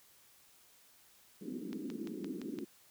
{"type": "band-pass noise", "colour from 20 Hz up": "pink", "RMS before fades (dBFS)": -42, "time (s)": [1.41, 2.65], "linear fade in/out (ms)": 10, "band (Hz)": [200, 380], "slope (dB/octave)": 48}
{"type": "click train", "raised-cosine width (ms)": 0.2, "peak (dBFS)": -31, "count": 6, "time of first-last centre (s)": [1.73, 2.588], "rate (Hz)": 5.83}
{"effects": ["white hiss -64 dBFS RMS until 2.9 s"]}